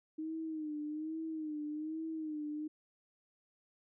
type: tone with vibrato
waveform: sine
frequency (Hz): 310.1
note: D#4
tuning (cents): -6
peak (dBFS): -37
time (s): 0.18-2.68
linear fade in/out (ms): 10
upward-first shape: sine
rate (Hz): 1.2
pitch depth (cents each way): 67
effects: none